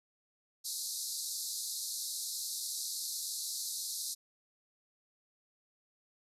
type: band-pass noise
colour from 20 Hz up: pink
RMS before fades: -39 dBFS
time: 0.64-4.15 s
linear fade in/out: 20 ms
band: 3900 to 13000 Hz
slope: 96 dB/octave
effects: none